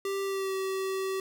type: tone with pitch glide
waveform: square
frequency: 392.7 to 383.1 Hz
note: G4 to G4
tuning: +3 to -40 cents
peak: -30 dBFS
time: 0.05-1.2 s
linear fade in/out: 2 ms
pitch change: -43 cents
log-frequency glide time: 0.23-0.54 s
effects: none